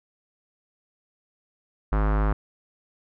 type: tone with low-pass filter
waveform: square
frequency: 52 Hz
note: G#1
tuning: 3 cents sharp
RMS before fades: -22 dBFS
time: 1.92-2.33 s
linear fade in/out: 5 ms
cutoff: 1300 Hz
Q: 2.4
effects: none